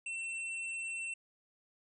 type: tone with hard clipping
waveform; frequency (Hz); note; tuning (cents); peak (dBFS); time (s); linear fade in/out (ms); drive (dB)
sine; 2697; E7; +39; -38; 0.06-1.14; 5; 17
effects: resampled to 22050 Hz